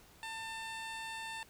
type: tone with low-pass filter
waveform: 15% pulse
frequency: 895 Hz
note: A5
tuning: 29 cents sharp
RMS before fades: -43 dBFS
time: 0.23-1.43 s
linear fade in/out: 0 ms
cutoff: 9400 Hz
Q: 0.79
effects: pink hiss -61 dBFS RMS until 1.49 s